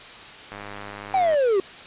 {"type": "click train", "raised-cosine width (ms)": 0.5, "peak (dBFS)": -21, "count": 85, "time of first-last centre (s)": [0.52, 1.344], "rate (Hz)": 102}
{"type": "linear sweep", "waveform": "triangle", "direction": "down", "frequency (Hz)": [784, 368.4], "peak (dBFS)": -15, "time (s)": [1.14, 1.6], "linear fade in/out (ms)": 2}
{"effects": ["white hiss -41 dBFS RMS until 1.86 s", "resampled to 8000 Hz"]}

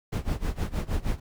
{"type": "noise with tremolo", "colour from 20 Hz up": "brown", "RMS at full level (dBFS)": -25, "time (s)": [0.12, 1.2], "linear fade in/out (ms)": 10, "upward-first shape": "sine", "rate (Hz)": 6.4, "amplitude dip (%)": 90, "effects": []}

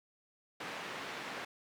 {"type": "band-pass noise", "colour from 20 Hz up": "white", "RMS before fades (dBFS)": -43, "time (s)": [0.6, 1.45], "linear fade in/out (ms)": 5, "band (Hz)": [180, 2200], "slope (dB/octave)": 12, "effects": []}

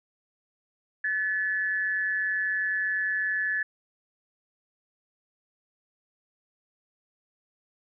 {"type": "tone with amplitude modulation", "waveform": "sine", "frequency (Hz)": 1726, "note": "A6", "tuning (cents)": -34, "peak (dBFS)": -22, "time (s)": [1.04, 3.63], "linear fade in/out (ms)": 5, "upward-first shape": "sine", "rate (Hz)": 191, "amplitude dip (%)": 60, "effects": []}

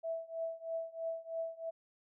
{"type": "tone with tremolo", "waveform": "sine", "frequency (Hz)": 657, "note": "E5", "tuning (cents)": -6, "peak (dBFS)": -33, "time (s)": [0.03, 1.71], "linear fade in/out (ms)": 20, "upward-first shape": "triangle", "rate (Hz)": 3.1, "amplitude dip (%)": 95, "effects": []}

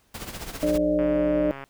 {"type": "noise with tremolo", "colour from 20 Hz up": "pink", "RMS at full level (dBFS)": -33, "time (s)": [0.14, 0.78], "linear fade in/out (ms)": 5, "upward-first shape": "triangle", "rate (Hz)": 15, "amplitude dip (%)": 75}
{"type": "harmonic tone", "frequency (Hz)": 60.3, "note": "B1", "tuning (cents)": -41, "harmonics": [1, 3, 5, 7, 9, 10], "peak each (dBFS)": [-35, -33, -23, -35, -31, -23], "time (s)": [0.63, 1.51], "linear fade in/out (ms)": 0}
{"type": "click train", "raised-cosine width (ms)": 0.5, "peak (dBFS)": -23, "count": 90, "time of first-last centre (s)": [0.99, 1.64], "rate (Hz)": 137}
{"effects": ["pink hiss -64 dBFS RMS until 1.69 s"]}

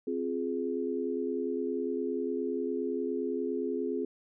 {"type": "chord", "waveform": "sine", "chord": "F minor", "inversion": "second", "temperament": "just", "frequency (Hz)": [261.9, 349.2, 419.1], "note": ["C4", "F4", "Ab4"], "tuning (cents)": [2, 0, 16], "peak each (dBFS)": [-34, -35, -33], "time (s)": [0.07, 4.05], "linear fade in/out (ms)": 5, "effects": []}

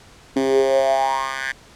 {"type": "tone with high-pass filter sweep", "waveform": "10% pulse", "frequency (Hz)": 134, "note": "C3", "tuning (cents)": 42, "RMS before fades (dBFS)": -19, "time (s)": [0.36, 1.52], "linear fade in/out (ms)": 5, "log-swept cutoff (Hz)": [290, 1700], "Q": 7.3, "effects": ["pink hiss -47 dBFS RMS until 1.75 s", "low-pass 8000 Hz 12 dB/octave"]}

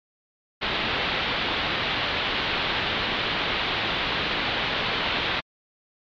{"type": "low-pass noise", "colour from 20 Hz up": "white", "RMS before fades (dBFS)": -26, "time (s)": [0.61, 5.41], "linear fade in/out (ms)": 20, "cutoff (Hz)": 3900, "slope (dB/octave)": 48, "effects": ["MP3 64 kbps"]}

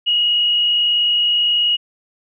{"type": "tone with frequency modulation", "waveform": "sine", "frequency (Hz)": 2890, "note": "F#7", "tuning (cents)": -41, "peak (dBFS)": -13, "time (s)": [0.06, 1.77], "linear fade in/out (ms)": 20, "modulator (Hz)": 41.5, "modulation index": 0.73, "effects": []}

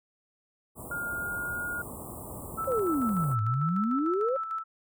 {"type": "band-stop noise", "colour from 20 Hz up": "pink", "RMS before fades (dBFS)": -40, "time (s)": [0.75, 3.36], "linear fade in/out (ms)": 50, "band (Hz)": [1200, 7800], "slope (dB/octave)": 96}
{"type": "tone with pitch glide", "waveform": "sine", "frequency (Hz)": [1414, 1428], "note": ["F6", "F6"], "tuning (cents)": [21, 38], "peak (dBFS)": -31, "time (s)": [0.91, 1.82], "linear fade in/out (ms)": 5, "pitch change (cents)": 17, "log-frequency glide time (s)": [1.13, 1.6]}
{"type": "tone with tremolo", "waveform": "sine", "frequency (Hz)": 1318.5, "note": "E6", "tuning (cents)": 0, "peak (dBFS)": -29, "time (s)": [2.57, 4.64], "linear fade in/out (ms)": 20, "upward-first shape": "square", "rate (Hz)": 6.7, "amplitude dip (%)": 45}
{"type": "exponential two-way sweep", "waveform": "sine", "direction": "down then up", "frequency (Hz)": [554.4, 103.83, 554.4], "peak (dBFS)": -25, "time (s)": [2.67, 4.37], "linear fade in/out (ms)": 10, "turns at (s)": 3.42}
{"effects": ["high-pass 60 Hz 12 dB/octave"]}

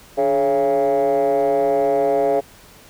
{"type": "tone with frequency modulation", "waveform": "sine", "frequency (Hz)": 553, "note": "C#5", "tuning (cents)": -4, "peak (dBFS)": -13, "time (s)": [0.17, 2.41], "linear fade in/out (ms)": 20, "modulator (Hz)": 131, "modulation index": 1.4, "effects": ["tanh soft clip ceiling -12 dBFS", "pink hiss -46 dBFS RMS until 2.89 s"]}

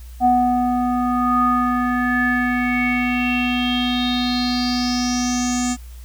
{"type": "tone with low-pass filter sweep", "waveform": "square", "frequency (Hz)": 246.9, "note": "B3", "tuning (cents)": 0, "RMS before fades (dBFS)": -19, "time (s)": [0.2, 5.77], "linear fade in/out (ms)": 50, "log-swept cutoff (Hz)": [750, 7400], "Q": 8, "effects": ["added 60 Hz sine -34 dBFS peak until 6.04 s", "white hiss -50 dBFS RMS until 6.04 s"]}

